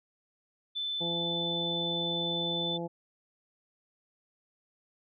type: tone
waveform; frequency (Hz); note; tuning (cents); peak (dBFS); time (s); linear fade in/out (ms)
sine; 3520; A7; 0; -31; 0.75-2.78; 20
type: harmonic tone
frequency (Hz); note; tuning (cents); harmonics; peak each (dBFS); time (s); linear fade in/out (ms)
170; F3; -46; 1 / 2 / 3 / 4 / 5; -37 / -38 / -38 / -44 / -43; 1-2.88; 20
effects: none